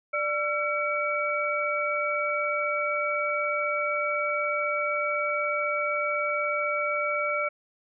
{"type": "tone cluster", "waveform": "sine", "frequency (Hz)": [591, 1353, 2274], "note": ["D5", "E6", "C#7"], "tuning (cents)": [11, 45, 44], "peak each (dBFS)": -29, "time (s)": [0.13, 7.49], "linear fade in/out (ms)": 10, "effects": []}